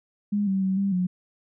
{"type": "tone with pitch steps", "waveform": "sine", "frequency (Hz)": [205.3, 192.6, 190, 197.5, 181.5], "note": ["G#3", "G3", "F#3", "G3", "F#3"], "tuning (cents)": [-20, -30, 46, 13, -33], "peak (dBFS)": -21, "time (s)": [0.32, 1.07], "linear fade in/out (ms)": 10, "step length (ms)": 150, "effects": []}